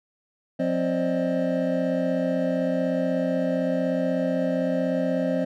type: tone cluster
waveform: triangle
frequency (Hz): 178.2 / 262.1 / 529 / 590 / 626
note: F3 / C4 / C5 / D5 / D#5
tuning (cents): +35 / +3 / +19 / +8 / +10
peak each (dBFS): -27 / -24 / -26 / -30 / -27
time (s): 0.59-5.45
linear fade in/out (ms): 10
effects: none